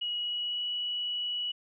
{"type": "tone with pitch glide", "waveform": "sine", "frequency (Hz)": [2907, 2937], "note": ["F#7", "F#7"], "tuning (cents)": [-31, -13], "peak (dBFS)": -30, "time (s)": [0.01, 1.52], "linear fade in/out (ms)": 10, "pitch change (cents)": 18, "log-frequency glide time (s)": [0.15, 0.66], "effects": []}